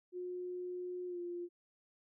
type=tone with pitch glide; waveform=sine; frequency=360.1 to 349.6 Hz; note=F#4 to F4; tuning=-47 to +2 cents; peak=-39 dBFS; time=0.12-1.49 s; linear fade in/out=50 ms; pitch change=-51 cents; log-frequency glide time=1.07-1.19 s; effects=none